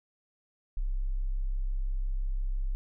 sine tone, 32.92 Hz, C1, 11 cents sharp, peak -27 dBFS, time 0.77-2.75 s, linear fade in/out 0 ms, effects none

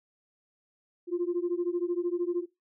sine beating tone pair, 344.2 / 357.2 Hz, F4 / F4, -25 / +39 cents, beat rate 13 Hz, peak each -29 dBFS, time 1.07-2.46 s, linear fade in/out 50 ms, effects noise-tail reverb RT60 0.2 s tail -20 dB re dry + tanh soft clip ceiling -21 dBFS

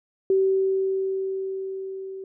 sine tone with level ramp, 383.8 Hz, G4, 37 cents flat, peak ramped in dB -16 to -33 dBFS, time 0.3-2.24 s, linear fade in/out 2 ms, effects none

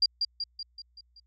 sine tone with echo, 4772 Hz, D8, 27 cents sharp, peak -19 dBFS, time 0.02-0.06 s, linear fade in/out 5 ms, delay 190 ms, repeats 6, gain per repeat -5 dB, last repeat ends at 1.2 s, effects added 60 Hz sine -64 dBFS peak until 1.26 s

